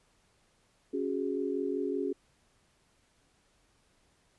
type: chord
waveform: sine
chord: C# suspended fourth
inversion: none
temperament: equal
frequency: 277.2 / 370 / 415.3 Hz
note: C#4 / F#4 / G#4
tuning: 0 / 0 / 0 cents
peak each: -34 dBFS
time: 0.93-2.13 s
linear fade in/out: 10 ms
effects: pink hiss -69 dBFS RMS until 4.38 s + resampled to 24000 Hz